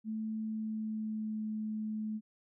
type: tone with pitch glide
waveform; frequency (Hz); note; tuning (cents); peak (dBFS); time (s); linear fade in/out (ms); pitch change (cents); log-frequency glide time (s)
sine; 218.8 to 215.8; A3 to A3; -9 to -33; -34; 0.04-2.21; 50; -24; 0.41-1.46
effects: none